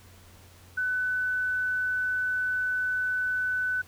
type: tone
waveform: sine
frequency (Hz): 1500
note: F#6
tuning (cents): +23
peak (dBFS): -25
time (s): 0.77-3.82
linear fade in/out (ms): 10
effects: added 89 Hz sine -53 dBFS peak until 3.87 s + pink hiss -55 dBFS RMS until 3.87 s